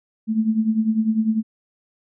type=tone with tremolo; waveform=sine; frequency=220 Hz; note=A3; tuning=in tune; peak=-13 dBFS; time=0.27-1.43 s; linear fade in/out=50 ms; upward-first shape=triangle; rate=10 Hz; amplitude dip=80%; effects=none